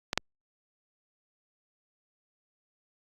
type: clicks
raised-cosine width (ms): 0.2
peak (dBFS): -10 / -6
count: 2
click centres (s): 0.131 / 0.176
effects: Opus 48 kbps